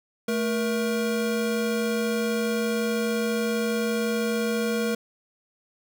square tone pair together, 220 / 473.6 Hz, A3 / A#4, 0 / +27 cents, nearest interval octave + minor second, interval 1327 cents, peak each -27 dBFS, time 0.28-4.95 s, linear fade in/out 5 ms, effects none

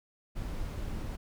brown noise, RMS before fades -36 dBFS, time 0.35-1.17 s, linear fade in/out 20 ms, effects none

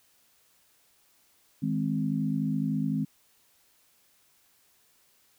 sine chord, Ab major, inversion second, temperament equal with one note detuned, 157.83 / 207.7 / 261.6 Hz, Eb3 / Ab3 / C4, +25 / 0 / 0 cents, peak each -30 dBFS, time 1.62-3.05 s, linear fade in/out 10 ms, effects white hiss -65 dBFS RMS until 5.38 s

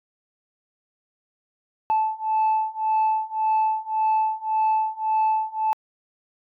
sine beating tone pair, 872 / 873.8 Hz, A5 / A5, -16 / -12 cents, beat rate 1.8 Hz, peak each -22 / -21 dBFS, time 1.9-5.73 s, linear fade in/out 0 ms, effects tanh soft clip ceiling -15 dBFS

